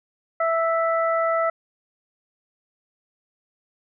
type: harmonic tone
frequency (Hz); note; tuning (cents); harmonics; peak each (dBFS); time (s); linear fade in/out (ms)
659.3; E5; 0; 1 / 2 / 3; -21 / -23 / -31; 0.4-1.5; 5
effects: none